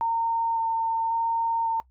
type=tone with vibrato; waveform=sine; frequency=912 Hz; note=A#5; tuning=38 cents flat; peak=-22 dBFS; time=0.01-1.8 s; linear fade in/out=0 ms; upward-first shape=square; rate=0.91 Hz; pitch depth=9 cents each way; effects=noise-tail reverb RT60 0.1 s tail -20 dB re dry + added 63 Hz sine -57 dBFS peak until 1.9 s